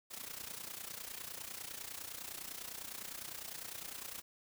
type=noise with amplitude modulation; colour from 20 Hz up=white; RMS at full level=-43 dBFS; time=0.1-4.22 s; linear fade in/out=20 ms; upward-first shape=sine; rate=29.9 Hz; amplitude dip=75%; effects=none